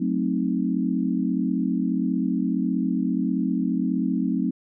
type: chord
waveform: sine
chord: F# diminished seventh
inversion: none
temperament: equal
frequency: 185 / 220 / 261.6 / 311.1 Hz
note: F#3 / A3 / C4 / Eb4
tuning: 0 / 0 / 0 / 0 cents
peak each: -26 / -27 / -25 / -29 dBFS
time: 0-4.51 s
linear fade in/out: 10 ms
effects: none